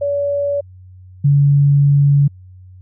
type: tone pair in turn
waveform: sine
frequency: 570 / 142.12 Hz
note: C#5 / C#3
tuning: +48 / +44 cents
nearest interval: 2 octaves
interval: 2404 cents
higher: first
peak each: -15 / -8 dBFS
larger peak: second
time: 0.01-0.61 / 1.24-2.28 s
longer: second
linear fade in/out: 10 ms
effects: added 92 Hz sine -37 dBFS peak until 2.81 s